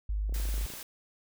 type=tone; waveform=sine; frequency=51.3 Hz; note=G#1; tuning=21 cents flat; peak=-28 dBFS; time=0.09-0.66 s; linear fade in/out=5 ms
type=clicks; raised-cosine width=2 ms; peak=-34 dBFS; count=12; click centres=0.295 / 0.325 / 0.362 / 0.4 / 0.454 / 0.489 / 0.541 / 0.58 / 0.612 / 0.664 / 0.702 / 0.737 s
type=noise; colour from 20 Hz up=white; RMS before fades=-43 dBFS; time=0.34-0.83 s; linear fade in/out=2 ms
effects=none